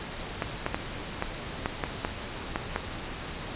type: clicks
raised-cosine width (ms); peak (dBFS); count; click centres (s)
0.5; -12; 9; 0.422 / 0.664 / 0.745 / 1.224 / 1.659 / 1.838 / 2.049 / 2.559 / 2.761
effects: pink hiss -37 dBFS RMS until 3.55 s + resampled to 8000 Hz